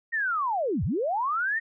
sine linear two-way sweep, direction down then up, 1885 to 67.4 to 1885 Hz, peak -24 dBFS, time 0.12-1.6 s, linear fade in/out 20 ms, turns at 0.84 s, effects none

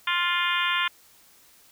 harmonic tone with a mistuned harmonic, 350 Hz, F4, 4 cents sharp, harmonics 3 / 4 / 5 / 6 / 7 / 8 / 9 / 10, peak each -28 / -29 / -30 / -31 / -31 / -32 / -33 / -33 dBFS, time 0.07-0.88 s, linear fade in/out 5 ms, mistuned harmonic 8, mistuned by +30 cents, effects white hiss -56 dBFS RMS until 1.71 s

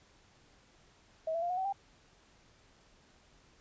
sine tone with pitch steps, 641 / 668.6 / 697.4 / 727.4 / 758.8 / 791.4 Hz, E5 / E5 / F5 / F#5 / F#5 / G5, -49 / +24 / -3 / -30 / +43 / +16 cents, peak -31 dBFS, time 1.27-1.726 s, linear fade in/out 5 ms, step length 76 ms, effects pink hiss -64 dBFS RMS until 3.6 s + resampled to 16000 Hz

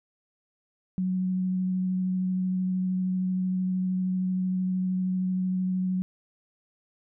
sine tone with vibrato, 185 Hz, F#3, in tune, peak -24 dBFS, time 0.98-6.02 s, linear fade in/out 0 ms, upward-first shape triangle, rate 13 Hz, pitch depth 13 cents each way, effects none

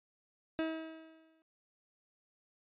30% pulse tone with exponential decay, 320.7 Hz, E4, 48 cents flat, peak -28 dBFS, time 0.59-1.42 s, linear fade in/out 0 ms, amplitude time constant 180 ms, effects resampled to 8000 Hz

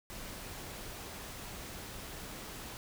pink noise, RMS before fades -45 dBFS, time 0.1-2.77 s, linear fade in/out 0 ms, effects none

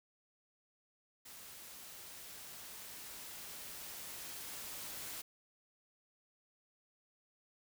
white noise with level ramp, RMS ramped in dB -53 to -45 dBFS, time 1.25-5.22 s, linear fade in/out 10 ms, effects none

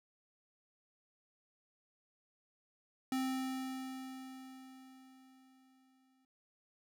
square tone with exponential decay, 261.6 Hz, C4, in tune, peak -33 dBFS, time 3.12-6.25 s, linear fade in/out 2 ms, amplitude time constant 680 ms, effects none

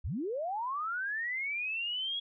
sine linear sweep, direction up, 43.65 to 3348 Hz, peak -32 dBFS, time 0.04-2.2 s, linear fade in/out 10 ms, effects none

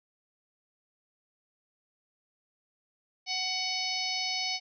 harmonic tone with a mistuned harmonic, 746 Hz, F#5, 14 cents sharp, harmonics 1 / 3 / 4 / 5 / 6 / 7 / 8, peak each -39 / -36 / -39 / -40 / -35 / -35 / -41 dBFS, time 3.26-4.6 s, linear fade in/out 50 ms, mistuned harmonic 6, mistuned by -19 cents, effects none

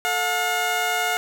15% pulse tone pair together, 440 / 716.8 Hz, A4 / F5, 0 / +45 cents, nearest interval minor sixth, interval 845 cents, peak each -23 / -15 dBFS, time 0.05-1.17 s, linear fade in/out 0 ms, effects none

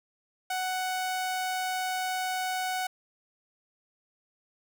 sawtooth tone, 743 Hz, F#5, 7 cents sharp, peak -25 dBFS, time 0.5-2.87 s, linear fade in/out 5 ms, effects none

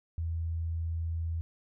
sine tone, 82.5 Hz, E2, 2 cents sharp, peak -30 dBFS, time 0.18-1.41 s, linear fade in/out 0 ms, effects none

